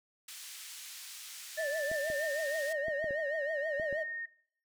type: band-pass noise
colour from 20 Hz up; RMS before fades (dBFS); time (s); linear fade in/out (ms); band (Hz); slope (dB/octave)
white; -47; 0.28-2.73; 5; 2000 to 9800; 12
type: tone with vibrato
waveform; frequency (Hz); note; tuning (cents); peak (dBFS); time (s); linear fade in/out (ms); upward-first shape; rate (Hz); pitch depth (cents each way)
triangle; 600; D5; +37; -31; 1.57-4.04; 20; triangle; 6.3; 170
type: tone with pitch glide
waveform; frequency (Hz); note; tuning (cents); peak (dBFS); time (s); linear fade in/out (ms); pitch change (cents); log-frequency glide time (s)
sine; 1760 to 1845.4; A6 to A#6; 0 to -18; -36; 1.57-4.26; 10; +82; 1.76-2.59
type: clicks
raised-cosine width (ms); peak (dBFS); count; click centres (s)
2; -31; 7; 1.915 / 2.101 / 2.883 / 3.043 / 3.108 / 3.798 / 3.927
effects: noise-tail reverb RT60 0.6 s tail -18 dB re dry